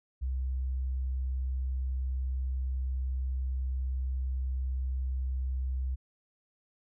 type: tone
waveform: sine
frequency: 64.7 Hz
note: C2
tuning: 19 cents flat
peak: -29 dBFS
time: 0.21-5.96 s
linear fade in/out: 20 ms
effects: none